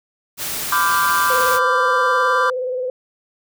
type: noise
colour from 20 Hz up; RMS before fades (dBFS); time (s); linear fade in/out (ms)
white; -25; 0.37-1.6; 50
type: chord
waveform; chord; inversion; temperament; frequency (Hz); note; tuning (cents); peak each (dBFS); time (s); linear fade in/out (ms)
triangle; G dominant seventh; first; equal with one note detuned; 1003.9 / 1174.7 / 1396.9 / 1568; B5 / D6 / F6 / G6; +28 / 0 / 0 / 0; -19 / -16 / -21 / -20; 0.72-2.5; 2
type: tone with vibrato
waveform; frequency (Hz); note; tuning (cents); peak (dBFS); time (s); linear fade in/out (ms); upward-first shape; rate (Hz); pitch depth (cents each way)
sine; 507; B4; +45; -20; 1.3-2.9; 2; square; 19; 34
effects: none